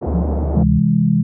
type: band-pass noise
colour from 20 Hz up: pink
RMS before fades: -24 dBFS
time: 0.01-0.64 s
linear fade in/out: 20 ms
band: 130 to 740 Hz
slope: 24 dB/octave
type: tone with vibrato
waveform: sine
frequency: 73.42 Hz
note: D2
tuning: in tune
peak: -17 dBFS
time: 0.06-0.8 s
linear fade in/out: 20 ms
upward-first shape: sine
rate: 6.3 Hz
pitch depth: 41 cents each way
type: tone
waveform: sine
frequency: 175 Hz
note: F3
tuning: 4 cents sharp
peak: -16 dBFS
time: 0.13-0.24 s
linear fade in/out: 20 ms
type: chord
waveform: sine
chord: C augmented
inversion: none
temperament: equal with one note detuned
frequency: 130.81 / 164.81 / 206 Hz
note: C3 / E3 / G#3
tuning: 0 / 0 / -14 cents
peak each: -19 / -15 / -15 dBFS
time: 0.55-1.23 s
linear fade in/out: 10 ms
effects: none